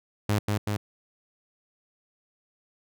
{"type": "tone with echo", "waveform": "sawtooth", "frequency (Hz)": 103.83, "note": "G#2", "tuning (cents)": 0, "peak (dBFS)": -18, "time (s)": [0.29, 0.39], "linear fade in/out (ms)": 5, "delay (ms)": 190, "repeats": 2, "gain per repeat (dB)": -2, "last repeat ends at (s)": 0.77, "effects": []}